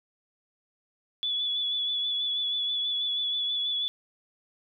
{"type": "tone with vibrato", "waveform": "sine", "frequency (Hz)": 3428, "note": "A7", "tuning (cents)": -46, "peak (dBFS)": -26, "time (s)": [1.23, 3.88], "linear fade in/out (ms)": 0, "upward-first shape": "sine", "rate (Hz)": 6.2, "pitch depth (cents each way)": 27, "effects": []}